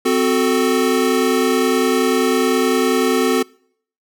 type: chord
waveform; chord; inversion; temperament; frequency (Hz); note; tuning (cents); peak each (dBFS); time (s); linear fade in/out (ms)
square; F# diminished; second; equal with one note detuned; 258.9 / 370 / 440; C4 / F#4 / A4; -18 / 0 / 0; -19; 0.05-3.43; 10
effects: noise-tail reverb RT60 0.6 s tail -25 dB re dry